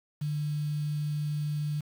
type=tone with quantisation; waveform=sine; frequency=148.9 Hz; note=D3; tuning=24 cents sharp; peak=-28 dBFS; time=0.21-1.81 s; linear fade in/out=10 ms; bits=8; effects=none